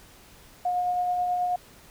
sine tone with tremolo, 718 Hz, F5, 48 cents sharp, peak -22 dBFS, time 0.65-1.56 s, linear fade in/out 5 ms, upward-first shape sine, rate 9.3 Hz, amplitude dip 25%, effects pink hiss -52 dBFS RMS until 1.9 s

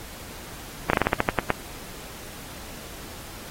slowing click train, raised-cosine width 0.5 ms, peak -4 dBFS, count 10, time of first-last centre 0.9-1.503 s, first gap 33 ms, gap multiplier 1.17, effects pink hiss -41 dBFS RMS until 3.5 s + AAC 48 kbps

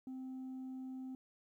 sine tone, 260 Hz, C4, 11 cents flat, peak -40 dBFS, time 0.07-1.15 s, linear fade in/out 2 ms, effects tanh soft clip ceiling -42 dBFS + 13-bit

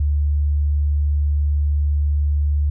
sine tone, 73.1 Hz, D2, 7 cents flat, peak -15 dBFS, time 0-2.7 s, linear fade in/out 5 ms, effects none

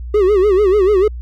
triangle tone with vibrato, 395.1 Hz, G4, 14 cents sharp, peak -7 dBFS, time 0.14-1.08 s, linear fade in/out 5 ms, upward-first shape sine, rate 6.8 Hz, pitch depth 140 cents each way, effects added 60 Hz sine -24 dBFS peak until 1.21 s

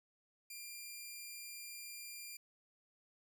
10% pulse tone, 2391 Hz, D7, 30 cents sharp, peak -38 dBFS, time 0.5-2.37 s, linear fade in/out 5 ms, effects none

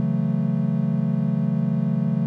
triangle chord, F# minor seventh, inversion second, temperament equal, 138.59 / 164.81 / 185 / 220 Hz, C#3 / E3 / F#3 / A3, 0 / 0 / 0 / 0 cents, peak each -23 dBFS, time 0-2.26 s, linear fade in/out 0 ms, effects none

